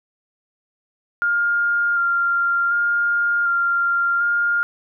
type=tone with vibrato; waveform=sine; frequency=1400 Hz; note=F6; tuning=4 cents sharp; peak=-16 dBFS; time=1.22-4.63 s; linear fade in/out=0 ms; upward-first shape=square; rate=0.67 Hz; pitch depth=13 cents each way; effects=none